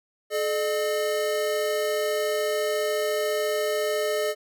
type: tone pair together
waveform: square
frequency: 428.7 / 607 Hz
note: A4 / D#5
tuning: -45 / -43 cents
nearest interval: tritone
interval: 602 cents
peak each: -27 dBFS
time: 0.3-4.35 s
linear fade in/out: 50 ms
effects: none